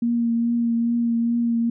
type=tone with vibrato; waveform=sine; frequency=234 Hz; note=A#3; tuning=7 cents sharp; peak=-18 dBFS; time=0.02-1.7 s; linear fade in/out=5 ms; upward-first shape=triangle; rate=2.4 Hz; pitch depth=22 cents each way; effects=none